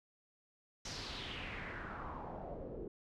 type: noise with low-pass filter sweep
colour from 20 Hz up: pink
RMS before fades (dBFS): -45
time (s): 0.85-2.88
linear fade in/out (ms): 5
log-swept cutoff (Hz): 5800 to 380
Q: 3.4
effects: none